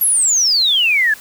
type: exponential sweep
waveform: sine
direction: down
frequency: 11840 to 1661.2 Hz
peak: -11 dBFS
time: 0.01-1.14 s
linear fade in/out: 5 ms
effects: white hiss -39 dBFS RMS until 1.2 s